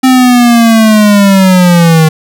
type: linear sweep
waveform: square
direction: down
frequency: 261.6 to 155.8 Hz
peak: -3 dBFS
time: 0.03-2.09 s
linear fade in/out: 10 ms
effects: none